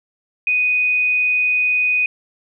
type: tone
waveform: sine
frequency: 2489 Hz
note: D#7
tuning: in tune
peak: -14 dBFS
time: 0.47-2.06 s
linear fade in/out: 2 ms
effects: none